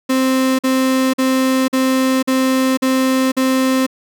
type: tone bursts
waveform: 35% pulse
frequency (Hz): 261.6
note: C4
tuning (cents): 0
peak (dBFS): -11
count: 7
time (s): 0.09-3.866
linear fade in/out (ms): 10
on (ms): 500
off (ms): 46
effects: none